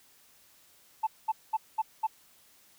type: tone bursts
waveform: sine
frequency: 880 Hz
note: A5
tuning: in tune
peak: -23 dBFS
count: 5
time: 1.03-2.07 s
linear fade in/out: 10 ms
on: 40 ms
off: 210 ms
effects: tanh soft clip ceiling -21 dBFS + white hiss -61 dBFS RMS until 2.78 s